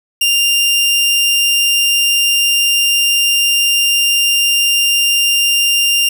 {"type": "tone", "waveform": "sawtooth", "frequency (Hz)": 2794, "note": "F7", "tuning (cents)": 0, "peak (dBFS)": -7, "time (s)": [0.21, 6.09], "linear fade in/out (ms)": 5, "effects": []}